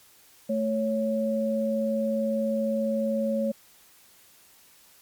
sine tone pair together, 220 / 554.4 Hz, A3 / C#5, 0 / 0 cents, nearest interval octave + major third, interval 1600 cents, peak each -26 dBFS, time 0.49-3.52 s, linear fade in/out 10 ms, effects white hiss -56 dBFS RMS until 5.01 s + MP3 96 kbps

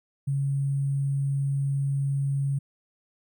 sine tone with sample-and-hold, 138.59 Hz, C#3, in tune, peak -23 dBFS, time 0.27-2.59 s, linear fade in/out 10 ms, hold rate 8820 Hz, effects none

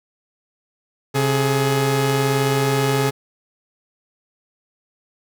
sawtooth tone pair together, 134.2 / 421.4 Hz, C3 / G#4, +44 / +25 cents, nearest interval octave + minor sixth, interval 1981 cents, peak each -15 / -16 dBFS, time 1.14-3.11 s, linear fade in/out 20 ms, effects none

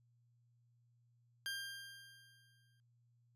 20% pulse tone with exponential decay, 1595 Hz, G6, 30 cents sharp, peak -34 dBFS, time 1.46-2.8 s, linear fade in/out 0 ms, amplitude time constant 290 ms, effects added 119 Hz sine -70 dBFS peak until 3.35 s + resampled to 32000 Hz

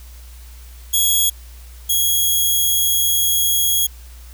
5% pulse tone pair in turn, 3338 / 3313 Hz, G#7 / G#7, +8 / -5 cents, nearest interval unison, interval 13 cents, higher first, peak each -6 dBFS, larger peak neither, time 0.93-1.3 / 1.89-3.87 s, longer second, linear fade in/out 10 ms, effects added 60 Hz sine -36 dBFS peak until 4.33 s + white hiss -47 dBFS RMS until 4.33 s

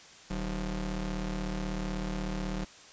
35% pulse ring-modulated tone, 114.8 Hz, A#2, 26 cents flat, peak -27 dBFS, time 0.3-2.65 s, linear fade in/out 10 ms, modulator 75.5 Hz, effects white hiss -52 dBFS RMS until 2.92 s + resampled to 16000 Hz

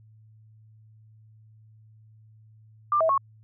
sine tone with pitch steps, 1189 / 646 / 1099 Hz, D6 / E5 / C#6, +21 / -35 / -15 cents, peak -19 dBFS, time 2.92-3.178 s, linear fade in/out 2 ms, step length 86 ms, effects added 109 Hz sine -51 dBFS peak until 3.43 s

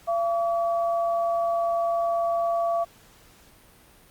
sine tone pair together, 679.9 / 1142 Hz, F5 / D6, -47 / -49 cents, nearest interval major sixth, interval 898 cents, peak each -22 / -31 dBFS, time 0.07-2.85 s, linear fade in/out 20 ms, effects pink hiss -54 dBFS RMS until 4.1 s + Opus 48 kbps

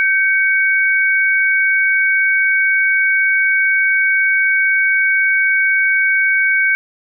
sine tone pair together, 1554.1 / 2239 Hz, G6 / C#7, -15 / +17 cents, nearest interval tritone, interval 632 cents, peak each -14 dBFS, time 0-6.75 s, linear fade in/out 0 ms, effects none

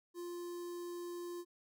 square tone with notch filter, 349.2 Hz, F4, in tune, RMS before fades -44 dBFS, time 0.14-1.45 s, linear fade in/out 50 ms, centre 2300 Hz, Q 0.63, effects none

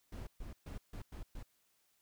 brown noise bursts at uneven times, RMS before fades -45 dBFS, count 6, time 0.12-0.27 / 0.4-0.53 / 0.66-0.78 / 0.93-1.02 / 1.12-1.23 / 1.35-1.43 s, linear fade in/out 5 ms, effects white hiss -75 dBFS RMS until 2.01 s

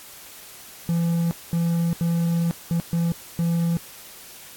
triangle tone bursts at uneven times, 168.6 Hz, E3, 39 cents sharp, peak -17 dBFS, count 6, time 0.89-1.31 / 1.53-1.93 / 2.01-2.51 / 2.71-2.8 / 2.93-3.12 / 3.39-3.77 s, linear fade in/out 0 ms, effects white hiss -43 dBFS RMS until 4.56 s + AAC 64 kbps

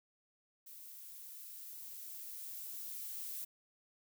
violet noise with level ramp, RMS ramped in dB -53 to -43 dBFS, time 0.66-3.45 s, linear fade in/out 10 ms, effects none

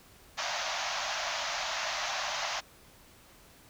pink band-pass noise, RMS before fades -34 dBFS, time 0.37-2.61 s, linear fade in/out 20 ms, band 590 to 6700 Hz, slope 96 dB/octave, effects pink hiss -57 dBFS RMS until 3.69 s

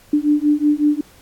sine beating tone pair, 293.7 / 299.1 Hz, D4 / D4, 0 / +32 cents, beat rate 5.4 Hz, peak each -16 dBFS, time 0.13-1.01 s, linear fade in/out 5 ms, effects pink hiss -49 dBFS RMS until 1.21 s + AAC 64 kbps

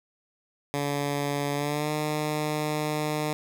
10% pulse tone with pitch glide, 143.3 to 151.65 Hz, D3 to D#3, -42 to -44 cents, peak -18 dBFS, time 0.74-3.33 s, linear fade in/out 0 ms, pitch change +98 cents, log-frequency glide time 1.54-1.91 s, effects none

